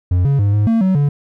triangle tone with pitch steps, 89.6 / 139.5 / 101.4 / 104.4 / 227 / 188.3 / 143.9 Hz, F2 / C#3 / G#2 / G#2 / A#3 / F#3 / D3, +45 / +11 / -41 / +10 / -46 / +31 / -35 cents, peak -9 dBFS, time 0.11-1.09 s, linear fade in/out 5 ms, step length 140 ms, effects none

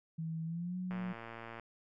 sine tone with pitch glide, 162 to 182.89 Hz, E3 to F#3, -30 to -20 cents, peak -36 dBFS, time 0.18-1.13 s, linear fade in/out 10 ms, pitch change +210 cents, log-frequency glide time 0.45-0.77 s
click train, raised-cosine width 0.5 ms, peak -31 dBFS, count 80, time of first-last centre 0.91-1.597 s, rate 115 Hz
effects none

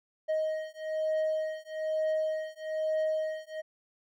triangle beating tone pair, 626 / 627.1 Hz, D#5 / D#5, +10 / +13 cents, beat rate 1.1 Hz, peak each -30 dBFS, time 0.28-3.62 s, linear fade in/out 20 ms, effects none

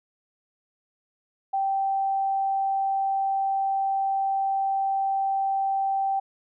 sine tone, 780 Hz, G5, 9 cents flat, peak -22 dBFS, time 1.53-6.2 s, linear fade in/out 10 ms, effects none

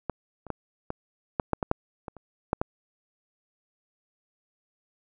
clicks, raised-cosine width 1 ms, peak -14 / -28 / -16 / -17 / -10 / -9 / -13 / -7 / -22 / -30 / -9 / -11 dBFS, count 12, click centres 0.097 / 0.467 / 0.503 / 0.904 / 1.398 / 1.533 / 1.628 / 1.714 / 2.082 / 2.167 / 2.531 / 2.615 s, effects none

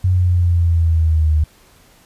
sine exponential sweep, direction down, 92.5 to 76 Hz, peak -11 dBFS, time 0.04-1.44 s, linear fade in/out 5 ms, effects pink hiss -50 dBFS RMS until 2.05 s + resampled to 32000 Hz

